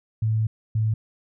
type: tone pair in turn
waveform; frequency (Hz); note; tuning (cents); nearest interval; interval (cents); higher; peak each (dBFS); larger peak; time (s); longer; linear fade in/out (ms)
sine; 110 / 109.52; A2 / A2; 0 / -8; unison; 8; first; -19; neither; 0.22-0.47 / 0.75-0.94; first; 5
effects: none